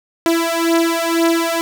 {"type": "beating tone pair", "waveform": "sawtooth", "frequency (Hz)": [331.9, 333.9], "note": ["E4", "E4"], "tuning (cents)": [12, 22], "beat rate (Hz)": 2, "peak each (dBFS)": -13, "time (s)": [0.26, 1.61], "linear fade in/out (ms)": 0, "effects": []}